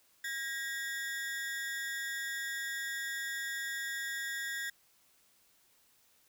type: ring-modulated tone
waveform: 40% pulse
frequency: 1760 Hz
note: A6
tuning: in tune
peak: -32 dBFS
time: 0.24-4.7 s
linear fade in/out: 5 ms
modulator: 135 Hz
effects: white hiss -68 dBFS RMS until 6.28 s